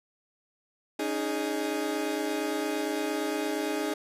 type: chord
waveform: 30% pulse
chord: C# suspended second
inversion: none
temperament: equal with one note detuned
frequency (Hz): 282.4 / 311.1 / 415.3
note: C#4 / D#4 / G#4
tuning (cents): +32 / 0 / 0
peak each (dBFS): -32 / -29 / -30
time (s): 0.99-3.94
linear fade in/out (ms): 5
effects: resampled to 32000 Hz